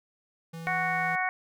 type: tone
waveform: square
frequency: 164.81 Hz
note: E3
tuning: in tune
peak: -38 dBFS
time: 0.53-1.16 s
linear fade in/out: 10 ms
type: harmonic tone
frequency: 370 Hz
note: F#4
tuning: in tune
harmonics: 2 / 3 / 4 / 5 / 6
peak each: -30 / -35 / -33 / -32 / -32 dBFS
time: 0.67-1.29 s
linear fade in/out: 0 ms
effects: none